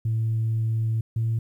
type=tone pair in turn; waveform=sine; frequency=112 / 113.37 Hz; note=A2 / A#2; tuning=+31 / -48 cents; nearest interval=unison; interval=21 cents; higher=second; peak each=-20 dBFS; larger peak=neither; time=0.05-1.01 / 1.16-1.39 s; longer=first; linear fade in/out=5 ms; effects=tanh soft clip ceiling -18 dBFS + 10-bit